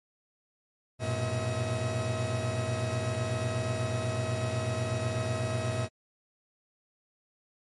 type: tone cluster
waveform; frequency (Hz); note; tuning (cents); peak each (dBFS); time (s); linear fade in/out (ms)
40% pulse; 96 / 116.6 / 124.7 / 638; G2 / A#2 / B2 / D#5; -36 / +1 / +17 / +43; -35 / -31 / -36 / -34; 0.99-5.89; 50
effects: MP3 48 kbps